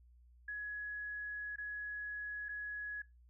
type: tone with dropouts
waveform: sine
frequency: 1680 Hz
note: G#6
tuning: 19 cents sharp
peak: -39 dBFS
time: 0.48-3.02 s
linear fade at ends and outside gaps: 5 ms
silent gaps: 1.56-1.582 / 2.486-2.49 s
effects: noise-tail reverb RT60 0.2 s tail -21 dB re dry + added 60 Hz sine -60 dBFS peak until 3.29 s